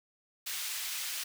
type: high-pass noise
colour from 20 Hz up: pink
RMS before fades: -37 dBFS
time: 0.46-1.24 s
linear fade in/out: 10 ms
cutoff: 2400 Hz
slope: 12 dB/octave
effects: none